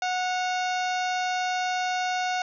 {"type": "harmonic tone with a mistuned harmonic", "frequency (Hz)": 733, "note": "F#5", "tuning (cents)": -16, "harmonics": [1, 2, 3, 4, 5, 6, 7, 8, 9], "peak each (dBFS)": [-26, -32, -36, -38, -40, -42, -43, -44, -45], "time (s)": [0.02, 2.42], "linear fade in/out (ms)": 2, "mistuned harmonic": 4, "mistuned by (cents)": -88, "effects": []}